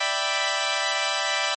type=chord; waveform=10% pulse; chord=E minor seventh; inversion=third; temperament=equal; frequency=587.3 / 659.3 / 784 / 987.8 Hz; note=D5 / E5 / G5 / B5; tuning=0 / 0 / 0 / 0 cents; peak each=-20 dBFS; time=0-1.55 s; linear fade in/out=10 ms; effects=MP3 32 kbps